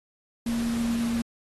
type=tone in noise; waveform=sine; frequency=233.1 Hz; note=A#3; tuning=in tune; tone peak=-24 dBFS; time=0.46-1.22 s; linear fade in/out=5 ms; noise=pink; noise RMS=-38 dBFS; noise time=0.46-1.22 s; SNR=+11 dB; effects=AAC 32 kbps